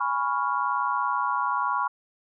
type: chord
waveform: sine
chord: C# dominant seventh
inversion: second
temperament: equal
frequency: 830.6 / 987.8 / 1108.7 / 1396.9 Hz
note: G#5 / B5 / C#6 / E#6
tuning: 0 / 0 / 0 / 0 cents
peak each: -32 / -27 / -27 / -31 dBFS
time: 0-1.88 s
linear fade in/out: 10 ms
effects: none